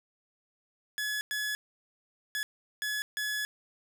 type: tone bursts at uneven times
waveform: sawtooth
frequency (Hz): 1700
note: G#6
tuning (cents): +40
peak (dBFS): -27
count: 5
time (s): 0.98-1.21 / 1.31-1.55 / 2.35-2.43 / 2.82-3.02 / 3.17-3.45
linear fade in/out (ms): 0
effects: none